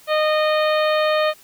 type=harmonic tone; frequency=615 Hz; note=D#5; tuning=20 cents flat; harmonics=1 / 2 / 3 / 4 / 5 / 6 / 7; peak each=-17 / -23 / -27 / -29 / -31 / -33 / -34 dBFS; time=0.07-1.34 s; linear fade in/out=50 ms; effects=white hiss -49 dBFS RMS until 1.43 s